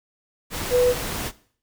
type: tone in noise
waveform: sine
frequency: 494.4 Hz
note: B4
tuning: 2 cents sharp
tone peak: -14 dBFS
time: 0.7-0.95 s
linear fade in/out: 50 ms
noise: pink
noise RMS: -29 dBFS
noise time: 0.5-1.32 s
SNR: +12 dB
effects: noise-tail reverb RT60 0.5 s tail -18 dB re dry